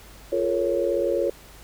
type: chord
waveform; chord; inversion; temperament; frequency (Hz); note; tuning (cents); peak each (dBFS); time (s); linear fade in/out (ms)
sine; Bb minor seventh; second; equal with one note detuned; 349.2 / 426.2 / 466.2 / 554.4; F4 / Ab4 / Bb4 / Db5; 0 / +45 / 0 / 0; -26 / -29 / -27 / -24; 0.32-1.3; 5
effects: added 50 Hz sine -48 dBFS peak until 1.63 s + pink hiss -48 dBFS RMS until 1.63 s